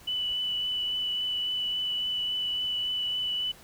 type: tone with vibrato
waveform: sine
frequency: 2976 Hz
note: F#7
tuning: 9 cents sharp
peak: -27 dBFS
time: 0.07-3.52 s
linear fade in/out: 10 ms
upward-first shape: triangle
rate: 3.6 Hz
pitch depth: 12 cents each way
effects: pink hiss -52 dBFS RMS until 3.63 s